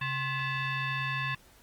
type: tone with frequency modulation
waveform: sine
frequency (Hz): 790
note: G5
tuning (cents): +13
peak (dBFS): -29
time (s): 0.01-1.35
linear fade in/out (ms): 5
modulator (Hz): 925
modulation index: 2.5
effects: pink hiss -59 dBFS RMS until 1.62 s + Opus 32 kbps